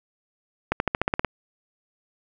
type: accelerating click train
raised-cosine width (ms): 0.5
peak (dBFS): -6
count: 9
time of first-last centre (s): 0.72-1.247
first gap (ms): 81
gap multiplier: 0.94
effects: none